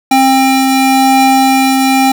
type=tone pair together; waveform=square; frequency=265.7 / 796.2 Hz; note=C4 / G5; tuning=+27 / +27 cents; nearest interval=octave + perfect fifth; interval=1900 cents; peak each=-10 dBFS; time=0.11-2.12 s; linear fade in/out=5 ms; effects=none